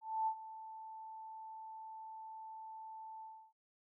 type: tone with ADSR envelope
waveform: sine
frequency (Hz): 882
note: A5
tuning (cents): +4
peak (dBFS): -31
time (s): 0.01-3.53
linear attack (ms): 260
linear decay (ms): 74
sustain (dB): -16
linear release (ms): 310
effects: none